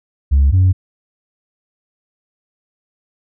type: tone pair in turn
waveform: sine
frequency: 69.2 / 92.91 Hz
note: C#2 / F#2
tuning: -2 / +8 cents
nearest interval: perfect fourth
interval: 510 cents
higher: second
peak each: -6 dBFS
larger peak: neither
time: 0.31-0.52 / 0.52-0.73 s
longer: neither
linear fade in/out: 20 ms
effects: tanh soft clip ceiling -6 dBFS